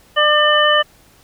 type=harmonic tone; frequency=599 Hz; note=D5; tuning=34 cents sharp; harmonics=1 / 2 / 3 / 5; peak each=-16 / -16 / -16 / -16 dBFS; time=0.16-0.83 s; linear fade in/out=20 ms; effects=pink hiss -50 dBFS RMS until 1.23 s